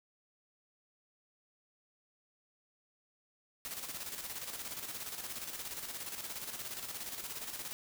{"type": "noise with tremolo", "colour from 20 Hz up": "white", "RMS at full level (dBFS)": -41, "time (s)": [3.65, 7.73], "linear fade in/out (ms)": 0, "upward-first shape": "square", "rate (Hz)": 17, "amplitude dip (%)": 50, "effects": []}